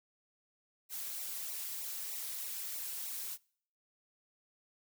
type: noise with flanger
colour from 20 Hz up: blue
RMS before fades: -41 dBFS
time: 0.89-3.38 s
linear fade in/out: 50 ms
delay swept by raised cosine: 0.61 to 4.11 ms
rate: 3.2 Hz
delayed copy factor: -1
effects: noise-tail reverb RT60 0.6 s tail -26 dB re dry